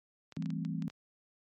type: clicks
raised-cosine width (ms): 0.2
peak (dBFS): -32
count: 8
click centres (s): 0.323 / 0.366 / 0.424 / 0.459 / 0.504 / 0.65 / 0.823 / 0.9
type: chord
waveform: sine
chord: A minor seventh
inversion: second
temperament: equal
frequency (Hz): 164.81 / 196 / 220 / 261.6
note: E3 / G3 / A3 / C4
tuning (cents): 0 / 0 / 0 / 0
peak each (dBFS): -35 / -40 / -41 / -41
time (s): 0.37-0.88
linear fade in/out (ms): 0
effects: high-pass 100 Hz 12 dB/octave + MP3 64 kbps